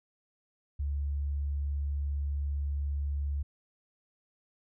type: tone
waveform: sine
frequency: 71.3 Hz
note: C#2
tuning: 49 cents sharp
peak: -29 dBFS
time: 0.79-3.43 s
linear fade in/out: 10 ms
effects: none